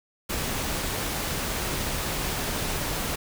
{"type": "noise", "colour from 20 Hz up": "pink", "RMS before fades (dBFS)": -29, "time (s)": [0.29, 3.16], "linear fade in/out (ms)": 10, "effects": []}